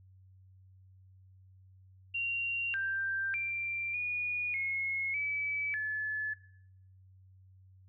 sine tone with pitch steps, 2760 / 1576 / 2364 / 2451 / 2169 / 2296 / 1724 Hz, F7 / G6 / D7 / D#7 / C#7 / D7 / A6, -21 / +9 / +11 / -27 / -38 / -40 / -36 cents, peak -31 dBFS, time 2.14-6.34 s, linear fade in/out 10 ms, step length 600 ms, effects noise-tail reverb RT60 0.7 s tail -17 dB re dry + added 94 Hz sine -56 dBFS peak until 7.88 s

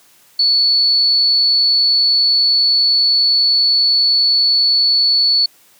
sine tone, 4435 Hz, C#8, in tune, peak -10 dBFS, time 0.39-5.46 s, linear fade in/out 5 ms, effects white hiss -50 dBFS RMS until 5.79 s + high-pass 100 Hz 12 dB/octave

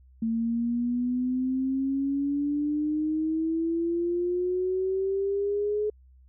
sine exponential sweep, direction up, 224.7 to 424.4 Hz, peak -24 dBFS, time 0.22-5.9 s, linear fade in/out 5 ms, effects added 64 Hz sine -52 dBFS peak until 6.28 s

